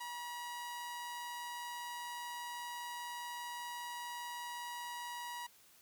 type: tone with amplitude modulation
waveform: sawtooth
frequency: 962 Hz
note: B5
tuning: 46 cents flat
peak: -37 dBFS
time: 0-5.47 s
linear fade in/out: 10 ms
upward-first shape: sine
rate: 165 Hz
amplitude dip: 30%
effects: white hiss -64 dBFS RMS until 5.81 s